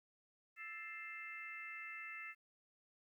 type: harmonic tone with a mistuned harmonic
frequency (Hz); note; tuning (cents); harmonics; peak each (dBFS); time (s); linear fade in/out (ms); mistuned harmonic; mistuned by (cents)
440.9; A4; +4; 3 / 4 / 5 / 6; -55 / -53 / -49 / -52; 0.56-2.35; 50; 5; -84
effects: 13-bit